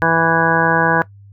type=harmonic tone; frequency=164.81 Hz; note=E3; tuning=in tune; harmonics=1 / 2 / 3 / 4 / 5 / 6 / 7 / 9 / 10; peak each=-21 / -23 / -20 / -22 / -21 / -20 / -24 / -19 / -18 dBFS; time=0.02-1.02 s; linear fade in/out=0 ms; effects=noise-tail reverb RT60 0.1 s tail -18 dB re dry + added 100 Hz sine -39 dBFS peak until 1.32 s